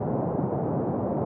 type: band-pass noise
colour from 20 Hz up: pink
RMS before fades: -27 dBFS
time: 0-1.25 s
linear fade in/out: 10 ms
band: 120 to 780 Hz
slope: 24 dB/octave
effects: none